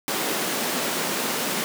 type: high-pass noise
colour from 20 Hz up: pink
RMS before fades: -26 dBFS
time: 0.08-1.64 s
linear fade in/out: 0 ms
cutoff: 200 Hz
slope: 24 dB/octave
effects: none